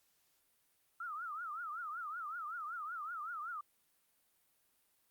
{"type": "tone with vibrato", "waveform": "sine", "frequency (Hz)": 1306, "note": "E6", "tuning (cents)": -17, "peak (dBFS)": -40, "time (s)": [1, 3.61], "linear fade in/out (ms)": 5, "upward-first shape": "triangle", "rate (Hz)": 5.3, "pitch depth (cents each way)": 200, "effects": ["white hiss -75 dBFS RMS until 5.1 s", "Opus 48 kbps"]}